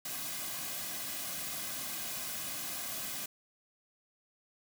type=noise with comb filter; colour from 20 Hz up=white; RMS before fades=-39 dBFS; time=0.05-3.26 s; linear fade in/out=5 ms; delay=2.2 ms; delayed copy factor=-0.65; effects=none